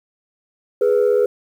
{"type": "tone pair together", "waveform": "sine", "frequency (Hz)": [415.3, 493.3], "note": ["G#4", "B4"], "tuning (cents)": [0, -2], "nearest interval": "minor third", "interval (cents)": 298, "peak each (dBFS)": -14, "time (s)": [0.81, 1.26], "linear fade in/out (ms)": 5, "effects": ["tanh soft clip ceiling -9 dBFS", "8-bit"]}